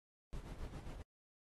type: noise with tremolo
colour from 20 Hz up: brown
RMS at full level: -45 dBFS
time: 0.33-1.02 s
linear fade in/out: 0 ms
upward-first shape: sine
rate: 7.4 Hz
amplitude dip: 60%
effects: AAC 32 kbps